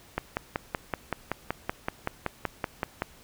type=click train; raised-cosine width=0.5 ms; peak=-12 dBFS; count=16; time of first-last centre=0.18-3.021 s; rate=5.28 Hz; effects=pink hiss -54 dBFS RMS until 3.23 s